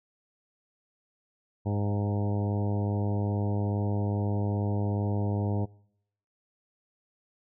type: harmonic tone with a mistuned harmonic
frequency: 102.4 Hz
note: G#2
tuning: 24 cents flat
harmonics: 1 / 2 / 3 / 4 / 5 / 6 / 7 / 8 / 9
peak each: -27 / -33 / -37 / -39 / -41 / -43 / -44 / -45 / -46 dBFS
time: 1.65-5.66 s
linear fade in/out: 20 ms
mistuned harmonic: 6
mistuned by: +16 cents
effects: noise-tail reverb RT60 0.8 s tail -26 dB re dry